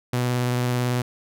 sawtooth tone with vibrato, 123.47 Hz, B2, in tune, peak -17 dBFS, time 0.13-1.02 s, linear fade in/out 5 ms, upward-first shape square, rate 18 Hz, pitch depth 12 cents each way, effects none

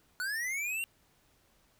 square linear sweep, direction up, 1447 to 2794 Hz, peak -33 dBFS, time 0.2-0.84 s, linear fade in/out 0 ms, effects pink hiss -68 dBFS RMS until 1.79 s

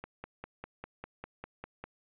click train, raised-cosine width 0.5 ms, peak -26 dBFS, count 10, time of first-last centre 0.04-1.84 s, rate 5 Hz, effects resampled to 8000 Hz

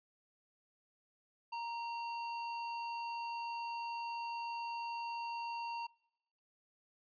sine tone with sample-and-hold, 934 Hz, A#5, 3 cents sharp, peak -38 dBFS, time 1.52-5.87 s, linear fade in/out 10 ms, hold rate 3675 Hz, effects noise-tail reverb RT60 0.9 s tail -25 dB re dry + resampled to 11025 Hz

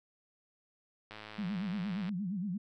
click train, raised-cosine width 0.3 ms, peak -30 dBFS, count 106, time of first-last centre 1.11-2.091 s, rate 107 Hz
sine tone with vibrato, 191.2 Hz, G3, 43 cents flat, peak -33 dBFS, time 1.38-2.58 s, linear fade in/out 10 ms, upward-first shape sine, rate 8.6 Hz, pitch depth 180 cents each way
effects none

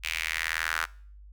sawtooth tone with high-pass filter sweep, 80.9 Hz, E2, 32 cents flat, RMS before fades -31 dBFS, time 0.03-0.86 s, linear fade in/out 20 ms, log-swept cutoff 2500 to 1400 Hz, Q 3.5, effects noise-tail reverb RT60 0.5 s tail -22 dB re dry + added 50 Hz sine -46 dBFS peak until 1.32 s

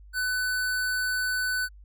square tone, 1500 Hz, F#6, 23 cents sharp, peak -26 dBFS, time 0.13-1.69 s, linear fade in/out 50 ms, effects added 50 Hz sine -46 dBFS peak until 1.84 s

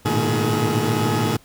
20% pulse tone cluster, 105.8 / 114.1 / 121 / 153.7 / 422.6 Hz, G#2 / A#2 / B2 / D#3 / G#4, +33 / -37 / -35 / -21 / +30 cents, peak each -20 dBFS, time 0.05-1.37 s, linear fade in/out 10 ms, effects pink hiss -52 dBFS RMS until 1.44 s

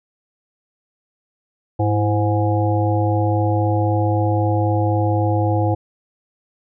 harmonic tone with a mistuned harmonic, 103.83 Hz, G#2, in tune, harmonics 1 / 3 / 5 / 7 / 8, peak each -17 / -22 / -24 / -25 / -26 dBFS, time 1.79-5.75 s, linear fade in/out 10 ms, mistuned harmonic 3, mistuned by +92 cents, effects none

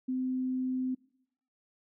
sine tone, 257.1 Hz, C4, 30 cents flat, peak -29 dBFS, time 0.08-0.95 s, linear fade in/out 10 ms, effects noise-tail reverb RT60 0.8 s tail -23 dB re dry

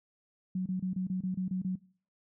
sine tone bursts, 185 Hz, F#3, in tune, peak -29 dBFS, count 9, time 0.55-1.756 s, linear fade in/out 5 ms, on 110 ms, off 27 ms, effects noise-tail reverb RT60 0.5 s tail -22 dB re dry

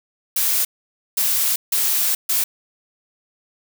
blue noise bursts at uneven times, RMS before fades -19 dBFS, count 4, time 0.36-0.65 / 1.17-1.56 / 1.72-2.15 / 2.29-2.44 s, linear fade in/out 5 ms, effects none

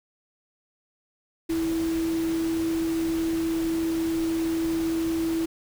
sine tone in noise, 327.6 Hz, E4, 11 cents flat, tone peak -23 dBFS, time 1.49-5.46 s, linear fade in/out 10 ms, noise pink, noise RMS -38 dBFS, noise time 1.49-5.46 s, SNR +12 dB, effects none

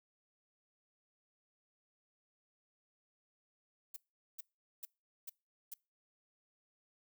violet noise bursts, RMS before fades -45 dBFS, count 5, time 3.94-5.74 s, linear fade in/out 5 ms, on 24 ms, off 420 ms, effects noise-tail reverb RT60 0.3 s tail -25 dB re dry

